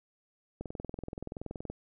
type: click train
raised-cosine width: 2 ms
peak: -25 dBFS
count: 24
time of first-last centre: 0.61-1.7 s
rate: 21.1 Hz
effects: none